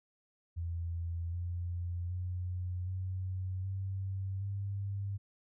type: tone with pitch steps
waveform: sine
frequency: 84.7 / 87.43 / 90.26 / 93.17 / 96.18 / 99.28 Hz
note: E2 / F2 / F#2 / F#2 / G2 / G2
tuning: +48 / +2 / -42 / +13 / -32 / +22 cents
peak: -34 dBFS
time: 0.56-5.18 s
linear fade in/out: 20 ms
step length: 770 ms
effects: none